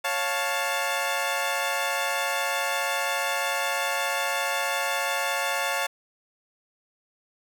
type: chord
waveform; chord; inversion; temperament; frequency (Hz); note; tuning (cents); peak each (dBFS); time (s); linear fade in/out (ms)
15% pulse; Db augmented; none; equal with one note detuned; 554.4 / 702.9 / 880; Db5 / F5 / A5; 0 / +11 / 0; -23; 0.04-5.87; 10
effects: none